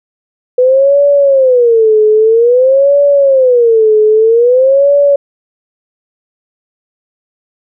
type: tone with vibrato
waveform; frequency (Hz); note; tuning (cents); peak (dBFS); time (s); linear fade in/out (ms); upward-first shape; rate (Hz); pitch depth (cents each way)
sine; 494.6; B4; +3; -4; 0.58-5.16; 5; sine; 0.51; 250
effects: none